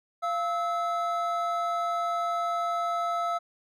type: tone pair together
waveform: triangle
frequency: 690 / 1302.5 Hz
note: F5 / E6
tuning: -21 / -21 cents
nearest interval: major seventh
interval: 1100 cents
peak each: -27 / -27 dBFS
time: 0.22-3.39 s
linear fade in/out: 20 ms
effects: none